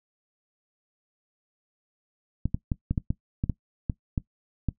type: clicks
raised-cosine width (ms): 5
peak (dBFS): -13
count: 11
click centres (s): 2.456 / 2.545 / 2.718 / 2.91 / 2.978 / 3.105 / 3.439 / 3.497 / 3.898 / 4.178 / 4.687
effects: noise-tail reverb RT60 0.1 s tail -19 dB re dry